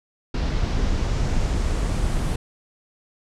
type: noise with low-pass filter sweep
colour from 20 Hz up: brown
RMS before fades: -22 dBFS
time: 0.34-2.36 s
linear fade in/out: 5 ms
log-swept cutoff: 4800 to 10000 Hz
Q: 1.6
effects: none